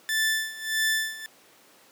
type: tone with tremolo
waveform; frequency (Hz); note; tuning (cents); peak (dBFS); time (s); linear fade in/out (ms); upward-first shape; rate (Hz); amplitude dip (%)
sawtooth; 1760; A6; 0; -18; 0.09-1.26; 0; sine; 1.6; 85
effects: pink hiss -55 dBFS RMS until 1.91 s + high-pass 300 Hz 12 dB/octave